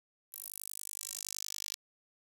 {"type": "tone with high-pass filter sweep", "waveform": "10% pulse", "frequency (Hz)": 50.7, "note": "G#1", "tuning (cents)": -41, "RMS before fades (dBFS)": -43, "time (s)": [0.32, 1.76], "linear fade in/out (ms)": 20, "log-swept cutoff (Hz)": [12000, 4900], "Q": 2.1, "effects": ["10-bit"]}